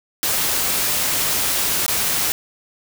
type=noise with dropouts; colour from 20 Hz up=white; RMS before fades=-20 dBFS; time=0.23-2.32 s; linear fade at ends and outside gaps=0 ms; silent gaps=1.863-1.88 s; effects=none